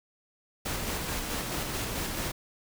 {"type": "noise with tremolo", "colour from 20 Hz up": "pink", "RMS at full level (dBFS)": -32, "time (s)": [0.65, 2.32], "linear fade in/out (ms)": 10, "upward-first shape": "square", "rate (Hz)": 4.6, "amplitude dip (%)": 25, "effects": []}